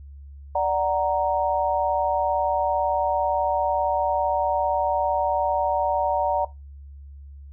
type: chord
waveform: sine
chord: D augmented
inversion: none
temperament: equal with one note detuned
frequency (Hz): 587.3 / 745.1 / 932.3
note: D5 / F#5 / A#5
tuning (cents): 0 / +12 / 0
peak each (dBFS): -24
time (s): 0.55-6.45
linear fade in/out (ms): 5
effects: noise-tail reverb RT60 0.2 s tail -17 dB re dry + added 70 Hz sine -39 dBFS peak until 7.52 s